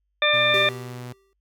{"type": "harmonic tone", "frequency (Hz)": 596, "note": "D5", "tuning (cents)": 25, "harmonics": [1, 2, 3, 4, 6], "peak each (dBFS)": [-23, -26, -24, -22, -22], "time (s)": [0.22, 0.69], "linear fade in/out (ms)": 2}
{"type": "tone", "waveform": "sawtooth", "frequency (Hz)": 123.2, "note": "B2", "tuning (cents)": -4, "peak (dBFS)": -30, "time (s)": [0.33, 1.13], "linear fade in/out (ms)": 10}
{"type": "tone with exponential decay", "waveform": "square", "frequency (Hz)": 390, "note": "G4", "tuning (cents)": -9, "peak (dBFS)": -26, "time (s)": [0.54, 1.33], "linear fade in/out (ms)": 0, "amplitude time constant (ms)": 170}
{"effects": ["noise-tail reverb RT60 0.1 s tail -26 dB re dry", "added 50 Hz sine -70 dBFS peak until 1.4 s"]}